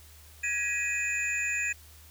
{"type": "tone cluster", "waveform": "sine", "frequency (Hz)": [1668, 1911, 2502, 7070], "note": ["G#6", "A#6", "D#7", "A8"], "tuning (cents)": [7, 43, 9, 7], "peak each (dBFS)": [-35, -36, -29, -37], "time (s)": [0.43, 1.73], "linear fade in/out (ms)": 10, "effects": ["added 76 Hz sine -52 dBFS peak until 2.1 s", "white hiss -55 dBFS RMS until 2.1 s"]}